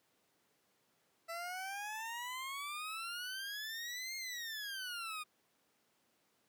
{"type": "exponential two-way sweep", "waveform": "20% pulse", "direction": "up then down", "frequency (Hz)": [659.3, 2144, 1217], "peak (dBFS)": -36, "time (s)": [1.28, 5.24], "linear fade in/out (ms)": 20, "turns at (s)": 4.16, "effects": ["pink hiss -75 dBFS RMS until 6.48 s", "high-pass 200 Hz 12 dB/octave"]}